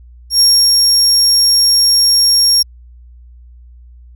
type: tone with ADSR envelope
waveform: 35% pulse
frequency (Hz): 5560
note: F8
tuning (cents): -9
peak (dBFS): -3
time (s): 0.3-2.63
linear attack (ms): 100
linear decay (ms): 310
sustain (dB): -2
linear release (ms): 12
effects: added 60 Hz sine -36 dBFS peak until 4.15 s